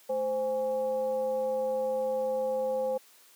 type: tone with frequency modulation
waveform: sine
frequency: 521 Hz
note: C5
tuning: 7 cents flat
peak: -26 dBFS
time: 0.09-2.98 s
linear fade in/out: 10 ms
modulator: 303 Hz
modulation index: 0.56
effects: white hiss -58 dBFS RMS until 3.35 s + high-pass 300 Hz 12 dB/octave